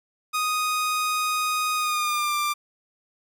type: tone with pitch glide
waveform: sawtooth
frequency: 1244.5 to 1185.6 Hz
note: D#6 to D6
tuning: 0 to +16 cents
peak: -19 dBFS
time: 0.33-2.54 s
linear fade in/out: 20 ms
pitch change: -84 cents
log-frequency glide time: 1.75-2.35 s
effects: none